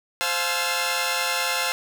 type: tone cluster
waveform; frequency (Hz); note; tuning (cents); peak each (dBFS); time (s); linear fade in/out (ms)
10% pulse; 524 / 702 / 858 / 1343; C5 / F5 / A5 / E6; +2 / +9 / -44 / +32; -20; 0.21-1.72; 0
effects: 8-bit